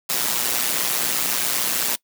white noise with amplitude modulation, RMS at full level -19 dBFS, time 0.09-1.96 s, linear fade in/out 10 ms, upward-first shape sine, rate 120 Hz, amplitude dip 75%, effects noise-tail reverb RT60 0.1 s tail -22 dB re dry + high-pass 150 Hz 12 dB/octave

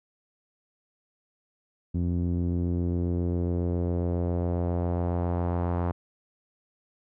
sawtooth tone with low-pass filter sweep, 87.31 Hz, F2, in tune, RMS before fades -27 dBFS, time 1.94-5.92 s, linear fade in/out 10 ms, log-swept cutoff 240 to 990 Hz, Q 1.6, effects none

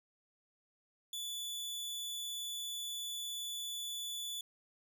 sawtooth tone, 3463 Hz, A7, 28 cents flat, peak -36 dBFS, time 1.13-4.41 s, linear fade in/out 2 ms, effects none

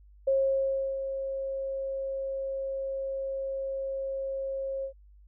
sine tone with ADSR envelope, 540 Hz, C#5, 45 cents flat, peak -21 dBFS, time 0.27-4.93 s, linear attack 9 ms, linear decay 690 ms, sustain -9 dB, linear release 89 ms, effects added 50 Hz sine -52 dBFS peak until 5.27 s

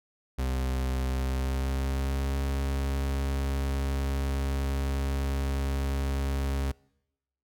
40% pulse tone with pitch glide, 65 to 68.35 Hz, C2 to C#2, -11 to -24 cents, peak -26 dBFS, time 0.38-6.72 s, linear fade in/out 10 ms, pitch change +87 cents, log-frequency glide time 1.05-2.35 s, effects noise-tail reverb RT60 0.9 s tail -25 dB re dry

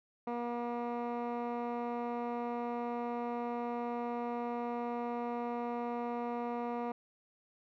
15% pulse tone with low-pass filter, 239 Hz, A#3, 43 cents sharp, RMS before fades -37 dBFS, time 0.27-6.92 s, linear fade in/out 5 ms, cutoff 1300 Hz, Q 1.1, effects none

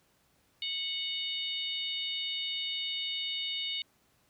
harmonic tone, 737 Hz, F#5, 7 cents flat, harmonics 3 / 4 / 5 / 6, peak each -42 / -36 / -36 / -44 dBFS, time 0.62-3.82 s, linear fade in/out 2 ms, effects pink hiss -69 dBFS RMS until 4.29 s + high-pass 60 Hz 12 dB/octave

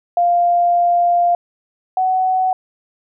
sine tone pair in turn, 698 / 747.5 Hz, F5 / F#5, -1 / +17 cents, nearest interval minor second, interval 118 cents, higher second, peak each -11 / -13 dBFS, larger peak first, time 0.17-1.35 / 1.97-2.53 s, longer first, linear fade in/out 2 ms, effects none

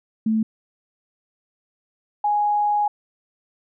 sine tone pair in turn, 220 / 830.6 Hz, A3 / G#5, 0 / 0 cents, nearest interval octave + major seventh, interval 2300 cents, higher second, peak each -17 dBFS, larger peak neither, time 0.26-0.43 / 2.24-2.88 s, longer second, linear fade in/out 5 ms, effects none

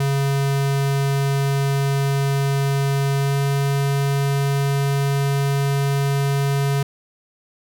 square tone with pitch glide, 138.59 to 139.39 Hz, C#3 to C#3, 0 to +10 cents, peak -18 dBFS, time 0-6.83 s, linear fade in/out 5 ms, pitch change +10 cents, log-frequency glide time 3.17-3.36 s, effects none

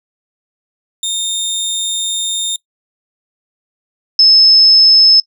25% pulse / sine tone pair in turn, 3648 / 5217 Hz, A#7 / E8, -38 / -19 cents, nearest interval tritone, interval 619 cents, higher second, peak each -12 / -4 dBFS, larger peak second, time 1.03-2.56 / 4.19-5.2 s, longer first, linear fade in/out 2 ms, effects noise-tail reverb RT60 0.1 s tail -20 dB re dry

